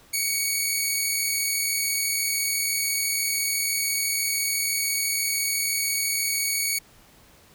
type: tone pair together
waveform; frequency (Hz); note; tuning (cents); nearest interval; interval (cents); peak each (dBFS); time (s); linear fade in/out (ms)
10% pulse; 2217 / 2257; C#7 / C#7; 0 / +31; unison; 31; -17; 0.13-6.79; 10
effects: pink hiss -54 dBFS RMS until 7.54 s